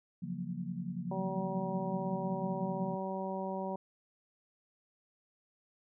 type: chord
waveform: sine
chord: Gb major seventh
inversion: second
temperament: equal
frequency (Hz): 138.59 / 174.61 / 185 / 233.1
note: Db3 / F3 / Gb3 / Bb3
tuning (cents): 0 / 0 / 0 / 0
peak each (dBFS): -45 / -39 / -41 / -44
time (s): 0.22-2.96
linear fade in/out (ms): 10
type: harmonic tone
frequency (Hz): 190.6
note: G3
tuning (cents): -48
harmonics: 1 / 2 / 3 / 4 / 5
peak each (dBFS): -39 / -42 / -40 / -43 / -42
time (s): 1.11-3.76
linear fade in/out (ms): 5
effects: none